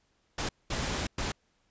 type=noise bursts at uneven times; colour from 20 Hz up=pink; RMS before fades=-32 dBFS; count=3; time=0.38-0.49 / 0.7-1.07 / 1.18-1.32 s; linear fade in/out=5 ms; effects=pink hiss -72 dBFS RMS until 1.7 s + resampled to 16000 Hz